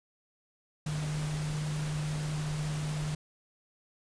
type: tone in noise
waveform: sine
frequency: 151.3 Hz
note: D#3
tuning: 48 cents flat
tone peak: -31 dBFS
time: 0.86-3.15 s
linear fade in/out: 5 ms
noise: pink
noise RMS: -41 dBFS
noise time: 0.86-3.15 s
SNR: +7 dB
effects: resampled to 22050 Hz